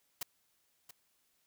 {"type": "noise with echo", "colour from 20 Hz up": "white", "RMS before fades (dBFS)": -37, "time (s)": [0.21, 0.23], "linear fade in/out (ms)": 5, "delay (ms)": 680, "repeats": 1, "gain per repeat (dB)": -13, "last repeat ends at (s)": 0.91, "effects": ["white hiss -75 dBFS RMS until 1.46 s"]}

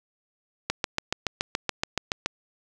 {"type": "click train", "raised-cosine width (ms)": 0.2, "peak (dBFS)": -7, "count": 12, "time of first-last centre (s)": [0.7, 2.26], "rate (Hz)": 7.05, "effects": []}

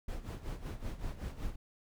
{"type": "noise with tremolo", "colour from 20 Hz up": "brown", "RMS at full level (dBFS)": -37, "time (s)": [0.08, 1.56], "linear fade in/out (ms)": 5, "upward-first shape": "sine", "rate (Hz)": 5.3, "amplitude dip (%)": 75, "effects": []}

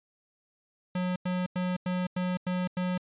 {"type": "tone bursts", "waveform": "square", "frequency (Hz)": 181.5, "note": "F#3", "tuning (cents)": -33, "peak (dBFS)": -28, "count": 7, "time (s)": [0.95, 2.978], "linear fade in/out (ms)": 5, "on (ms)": 210, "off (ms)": 93, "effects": ["resampled to 8000 Hz"]}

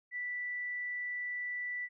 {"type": "tone", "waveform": "sine", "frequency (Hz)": 1970, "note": "B6", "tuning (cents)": -5, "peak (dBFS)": -35, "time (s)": [0.11, 1.89], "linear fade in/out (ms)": 50, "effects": []}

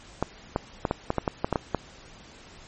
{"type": "clicks", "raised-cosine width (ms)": 1, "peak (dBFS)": -9, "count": 11, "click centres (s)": [0.226, 0.561, 0.852, 0.911, 1.104, 1.183, 1.278, 1.445, 1.527, 1.558, 1.747], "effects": ["pink hiss -49 dBFS RMS until 2.67 s", "MP3 32 kbps"]}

